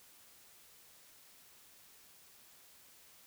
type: silence
effects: white hiss -61 dBFS RMS until 3.26 s